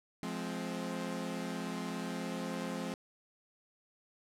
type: chord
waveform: sawtooth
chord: F minor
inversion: none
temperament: equal with one note detuned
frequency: 174.61 / 211.4 / 261.6 Hz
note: F3 / Ab3 / C4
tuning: 0 / +31 / 0 cents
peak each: -37 / -37 / -37 dBFS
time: 0.23-2.94 s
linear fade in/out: 0 ms
effects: low-pass 11000 Hz 12 dB/octave